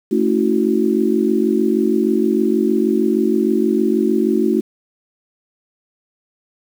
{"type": "chord", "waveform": "sine", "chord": "F# minor seventh", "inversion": "first", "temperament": "equal with one note detuned", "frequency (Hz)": [220, 277.2, 323.6, 370], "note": ["A3", "C#4", "E4", "F#4"], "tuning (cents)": [0, 0, -32, 0], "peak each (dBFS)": [-18, -22, -18, -18], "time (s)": [0.11, 4.61], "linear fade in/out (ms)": 10, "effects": ["7-bit"]}